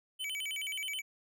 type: tone with vibrato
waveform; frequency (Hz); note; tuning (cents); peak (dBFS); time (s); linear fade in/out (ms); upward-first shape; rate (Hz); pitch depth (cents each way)
square; 2637; E7; 0; -36; 0.19-1.02; 20; square; 9.4; 250
effects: none